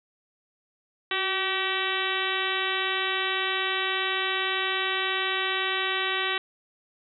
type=harmonic tone with a mistuned harmonic; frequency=382.6 Hz; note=G4; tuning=42 cents flat; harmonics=1 / 2 / 3 / 4 / 5 / 6 / 7 / 8 / 9 / 10; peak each=-34 / -37 / -33 / -34 / -31 / -35 / -34 / -34 / -36 / -35 dBFS; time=1.11-6.38 s; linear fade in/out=2 ms; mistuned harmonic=1; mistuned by=-41 cents; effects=none